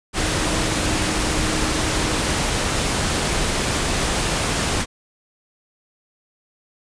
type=tone in noise; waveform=sine; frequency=311.1 Hz; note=D#4; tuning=in tune; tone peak=-29 dBFS; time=0.15-2.33 s; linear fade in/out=50 ms; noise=pink; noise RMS=-21 dBFS; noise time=0.13-4.86 s; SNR=-11 dB; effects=resampled to 22050 Hz